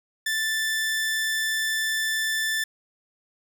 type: tone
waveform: sawtooth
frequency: 1763 Hz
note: A6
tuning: 3 cents sharp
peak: -20 dBFS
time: 0.26-2.64 s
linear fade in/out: 5 ms
effects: none